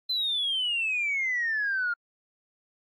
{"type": "exponential sweep", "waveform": "sine", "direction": "down", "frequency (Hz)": [4100, 1396.9], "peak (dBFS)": -24, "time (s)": [0.09, 1.94], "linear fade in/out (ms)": 10, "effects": ["tanh soft clip ceiling -21 dBFS", "AAC 48 kbps"]}